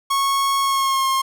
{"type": "tone with pitch glide", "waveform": "45% pulse", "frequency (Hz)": [1100, 1069.3], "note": ["C#6", "C6"], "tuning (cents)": [-14, 37], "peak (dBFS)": -17, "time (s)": [0.1, 1.22], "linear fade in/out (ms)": 10, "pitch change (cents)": -49, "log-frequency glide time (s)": [0.6, 1.08], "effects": []}